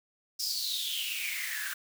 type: noise with high-pass filter sweep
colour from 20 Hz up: white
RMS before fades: -34 dBFS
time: 0.39-1.74 s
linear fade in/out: 10 ms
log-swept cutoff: 5300 to 1500 Hz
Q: 9.6
effects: none